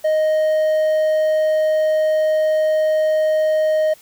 triangle tone, 622.3 Hz, D#5, in tune, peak -12 dBFS, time 0.04-3.94 s, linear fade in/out 10 ms, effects white hiss -48 dBFS RMS until 4.01 s

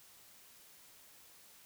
silence, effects white hiss -60 dBFS RMS until 1.65 s

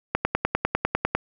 click train, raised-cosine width 0.5 ms, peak -5 dBFS, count 11, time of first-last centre 0.15-1.15 s, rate 10 Hz, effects none

